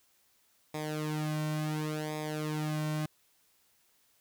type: tone with flanger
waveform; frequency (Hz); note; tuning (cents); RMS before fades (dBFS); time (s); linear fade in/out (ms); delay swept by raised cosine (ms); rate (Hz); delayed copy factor
sawtooth; 153.3; D#3; -25; -34; 0.74-3.06; 5; 0.68 to 2.38; 0.7; -0.85
effects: white hiss -69 dBFS RMS until 4.2 s